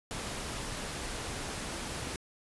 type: noise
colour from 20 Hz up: pink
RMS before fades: -38 dBFS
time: 0.11-2.16 s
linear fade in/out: 0 ms
effects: resampled to 24000 Hz